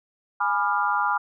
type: chord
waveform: sine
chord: G# diminished seventh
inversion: none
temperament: equal with one note detuned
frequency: 830.6 / 987.8 / 1198 / 1396.9 Hz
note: G#5 / B5 / D6 / F6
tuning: 0 / 0 / +34 / 0 cents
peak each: -26 dBFS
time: 0.4-1.18 s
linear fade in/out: 10 ms
effects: none